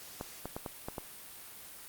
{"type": "clicks", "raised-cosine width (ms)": 1, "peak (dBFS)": -23, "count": 6, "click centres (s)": [0.211, 0.456, 0.565, 0.662, 0.885, 0.982], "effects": ["white hiss -49 dBFS RMS until 1.88 s", "Opus 48 kbps"]}